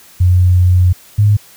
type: tone pair in turn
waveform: sine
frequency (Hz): 90.3 / 103.72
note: F#2 / G#2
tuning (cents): -42 / -2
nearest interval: major second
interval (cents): 240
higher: second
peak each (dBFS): -6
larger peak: neither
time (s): 0.2-0.93 / 1.18-1.37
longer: first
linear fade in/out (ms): 10
effects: white hiss -42 dBFS RMS until 1.56 s